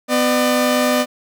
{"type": "tone pair together", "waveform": "sawtooth", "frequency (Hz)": [250.4, 600.2], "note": ["B3", "D5"], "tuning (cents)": [24, 38], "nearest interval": "octave + minor third", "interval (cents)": 1514, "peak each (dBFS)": -13, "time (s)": [0.08, 1.06], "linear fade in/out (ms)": 50, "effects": []}